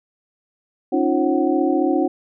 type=tone cluster; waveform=sine; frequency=275 / 309.5 / 352.8 / 542 / 746 Hz; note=C#4 / D#4 / F4 / C#5 / F#5; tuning=-14 / -9 / +18 / -39 / +14 cents; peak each=-21 / -20 / -21 / -26 / -25 dBFS; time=0.92-2.08 s; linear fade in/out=10 ms; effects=none